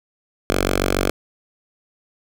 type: tone with notch filter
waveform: 5% pulse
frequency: 47.08 Hz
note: F#1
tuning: 31 cents sharp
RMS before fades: -20 dBFS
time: 0.5-1.1 s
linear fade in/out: 0 ms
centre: 150 Hz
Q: 0.83
effects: none